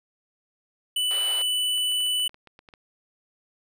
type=tone; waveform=square; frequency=2981 Hz; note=F#7; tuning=12 cents sharp; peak=-23 dBFS; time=0.96-2.28 s; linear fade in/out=5 ms
type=band-pass noise; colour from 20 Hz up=pink; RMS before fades=-40 dBFS; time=1.11-1.42 s; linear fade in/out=0 ms; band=450 to 4400 Hz; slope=48 dB/octave
type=clicks; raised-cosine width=0.3 ms; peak=-32 dBFS; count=12; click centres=1.778 / 1.918 / 2.006 / 2.065 / 2.198 / 2.264 / 2.294 / 2.344 / 2.473 / 2.591 / 2.688 / 2.738 s
effects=none